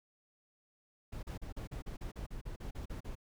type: noise bursts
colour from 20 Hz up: brown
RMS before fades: -42 dBFS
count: 14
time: 1.12-3.154 s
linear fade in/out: 10 ms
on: 110 ms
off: 38 ms
effects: none